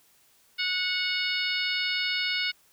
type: harmonic tone with a mistuned harmonic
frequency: 735 Hz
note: F#5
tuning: 12 cents flat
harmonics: 2 / 3 / 4 / 5 / 6 / 7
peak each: -34 / -30 / -32 / -34 / -33 / -37 dBFS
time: 0.58-2.52 s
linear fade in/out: 20 ms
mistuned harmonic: 4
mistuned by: -23 cents
effects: white hiss -62 dBFS RMS until 2.72 s